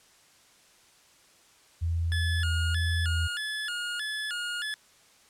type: tone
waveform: sine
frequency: 83.6 Hz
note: E2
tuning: 25 cents sharp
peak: -25 dBFS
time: 1.81-3.28 s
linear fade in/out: 20 ms
type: tone with vibrato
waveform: 25% pulse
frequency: 1568 Hz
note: G6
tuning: in tune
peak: -27 dBFS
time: 2.12-4.74 s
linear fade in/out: 0 ms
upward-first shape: square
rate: 1.6 Hz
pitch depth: 160 cents each way
effects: white hiss -59 dBFS RMS until 5.29 s + low-pass 9000 Hz 12 dB/octave